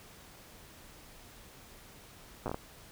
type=slowing click train; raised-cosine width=1 ms; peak=-21 dBFS; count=6; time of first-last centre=2.46-2.544 s; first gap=8 ms; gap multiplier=1.38; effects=pink hiss -54 dBFS RMS until 2.91 s